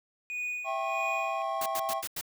triangle tone with tremolo, 2470 Hz, D#7, 13 cents flat, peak -29 dBFS, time 0.3-1.42 s, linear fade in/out 0 ms, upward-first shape sine, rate 1.6 Hz, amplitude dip 75%
triangle chord, C# diminished, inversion first, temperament equal with one note detuned, 659.3 / 784 / 1086.5 Hz, E5 / G5 / C#6, 0 / 0 / -35 cents, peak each -32 dBFS, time 0.64-2.03 s, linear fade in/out 50 ms
white noise bursts, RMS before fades -35 dBFS, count 5, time 1.61-2.212 s, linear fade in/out 5 ms, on 50 ms, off 88 ms
effects none

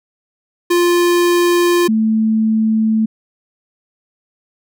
square / sine tone pair in turn, 349.2 / 220 Hz, F4 / A3, 0 / 0 cents, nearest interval minor sixth, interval 800 cents, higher first, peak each -11 dBFS, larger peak neither, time 0.7-1.88 / 1.88-3.06 s, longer neither, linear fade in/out 10 ms, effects none

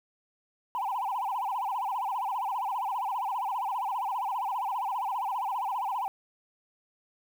sine tone with vibrato, 883 Hz, A5, 6 cents sharp, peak -27 dBFS, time 0.75-6.08 s, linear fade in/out 0 ms, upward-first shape sine, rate 15 Hz, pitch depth 250 cents each way, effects tanh soft clip ceiling -25 dBFS + 9-bit

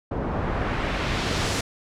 pink noise with low-pass filter sweep, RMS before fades -26 dBFS, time 0.11-1.61 s, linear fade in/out 5 ms, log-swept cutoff 760 to 7800 Hz, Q 0.88, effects none

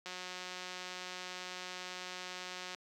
click train, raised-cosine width 0.2 ms, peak -26 dBFS, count 490, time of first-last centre 0.06-2.747 s, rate 182 Hz, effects high-pass 200 Hz 12 dB/octave + 11-bit

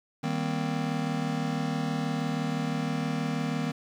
square chord, C minor seventh, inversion first, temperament just, 156.98 / 196.22 / 235.5 / 261.6 Hz, Eb3 / G3 / Bb3 / C4, +16 / +2 / +18 / 0 cents, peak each -32 / -37 / -34 / -35 dBFS, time 0.23-3.72 s, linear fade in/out 10 ms, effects low-pass 6000 Hz 12 dB/octave + 9-bit

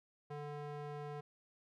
square tone with band-pass filter, 146.83 Hz, D3, in tune, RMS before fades -45 dBFS, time 0.3-1.21 s, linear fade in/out 10 ms, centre 600 Hz, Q 0.78, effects none

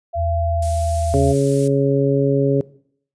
sine tone, 680 Hz, F5, 46 cents flat, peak -21 dBFS, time 0.13-1.33 s, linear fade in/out 20 ms
sine tone with pitch glide, 82.3 to 80.84 Hz, E2 to E2, -2 to -33 cents, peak -19 dBFS, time 0.15-1.35 s, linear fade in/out 50 ms, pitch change -31 cents, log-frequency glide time 0.56-0.64 s
violet noise, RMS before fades -28 dBFS, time 0.62-1.68 s, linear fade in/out 5 ms
harmonic tone, 138.59 Hz, C#3, in tune, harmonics 1 / 2 / 3 / 4, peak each -18 / -20 / -18 / -22 dBFS, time 1.14-2.61 s, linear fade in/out 0 ms
effects noise-tail reverb RT60 0.6 s tail -20 dB re dry + resampled to 22050 Hz

